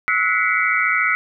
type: tone cluster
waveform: sine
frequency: 1301 / 1464 / 1963 / 2077 / 2266 Hz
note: E6 / F#6 / B6 / C7 / C#7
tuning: -23 / -19 / -11 / -13 / +37 cents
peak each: -22 dBFS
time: 0.08-1.15 s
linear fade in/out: 0 ms
effects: none